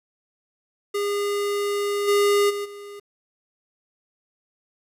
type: tone with level steps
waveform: square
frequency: 407.1 Hz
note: G#4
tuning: 35 cents flat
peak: -23 / -17 / -27 / -38 dBFS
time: 0.94-3 s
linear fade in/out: 10 ms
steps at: 2.07 / 2.49 / 2.64 s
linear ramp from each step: 20 ms
effects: resampled to 32000 Hz + 9-bit